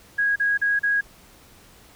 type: tone bursts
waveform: sine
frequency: 1649 Hz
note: G#6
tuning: 13 cents flat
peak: -18 dBFS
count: 4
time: 0.18-1.011 s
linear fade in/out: 10 ms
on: 180 ms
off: 37 ms
effects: pink hiss -51 dBFS RMS until 1.95 s